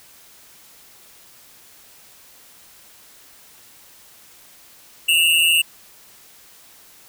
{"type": "tone pair together", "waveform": "square", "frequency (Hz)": [2704, 2868], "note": ["E7", "F7"], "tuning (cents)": [43, 45], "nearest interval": "minor second", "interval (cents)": 102, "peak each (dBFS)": [-17, -17], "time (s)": [5.08, 5.62], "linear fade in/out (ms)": 10, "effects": ["white hiss -48 dBFS RMS until 7.08 s"]}